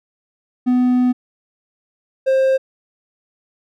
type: tone pair in turn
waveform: triangle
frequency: 249.7 / 530.1 Hz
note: B3 / C5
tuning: +19 / +23 cents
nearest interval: octave + minor second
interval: 1304 cents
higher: second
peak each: -10 dBFS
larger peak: neither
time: 0.66-1.13 / 2.26-2.58 s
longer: first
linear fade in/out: 20 ms
effects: none